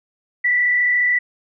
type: tone with frequency modulation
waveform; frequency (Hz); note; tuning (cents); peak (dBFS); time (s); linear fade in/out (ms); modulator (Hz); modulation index
sine; 1967; B6; -7; -14; 0.44-1.19; 10; 34.3; 0.88
effects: none